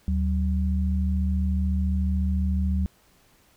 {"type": "tone pair together", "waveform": "sine", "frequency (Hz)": [75, 189], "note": ["D2", "F#3"], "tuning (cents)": [37, 37], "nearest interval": "octave + major third", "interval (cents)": 1600, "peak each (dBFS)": [-22, -27], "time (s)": [0.08, 2.86], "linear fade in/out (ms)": 0, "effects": ["pink hiss -60 dBFS RMS until 3.56 s"]}